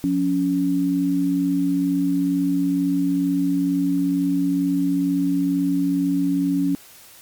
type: tone pair together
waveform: sine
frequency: 177.82 / 280 Hz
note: F3 / C#4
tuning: +31 / +18 cents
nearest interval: minor sixth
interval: 787 cents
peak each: -24 / -18 dBFS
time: 0.04-6.75 s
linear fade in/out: 0 ms
effects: white hiss -46 dBFS RMS until 7.21 s + MP3 96 kbps